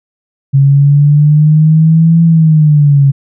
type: exponential two-way sweep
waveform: sine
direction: up then down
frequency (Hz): 136.9 to 167 to 136.9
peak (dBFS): -3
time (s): 0.53-3.12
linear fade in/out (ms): 20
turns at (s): 2.23
effects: none